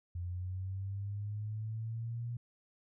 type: linear sweep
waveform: sine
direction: up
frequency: 87 to 120 Hz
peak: -36 dBFS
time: 0.15-2.37 s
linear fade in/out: 5 ms
effects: none